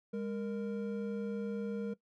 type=tone pair together; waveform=triangle; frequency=204.3 / 466.2 Hz; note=G#3 / A#4; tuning=-28 / 0 cents; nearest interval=octave + major second; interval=1428 cents; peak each=-35 / -36 dBFS; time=0.13-1.94 s; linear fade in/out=10 ms; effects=noise-tail reverb RT60 0.1 s tail -18 dB re dry